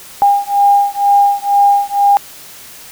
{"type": "beating tone pair", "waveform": "sine", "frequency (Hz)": [806, 808.1], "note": ["G5", "G#5"], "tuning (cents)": [48, -48], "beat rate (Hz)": 2.1, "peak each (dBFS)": -11, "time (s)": [0.22, 2.17], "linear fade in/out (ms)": 0, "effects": ["white hiss -35 dBFS RMS until 2.91 s"]}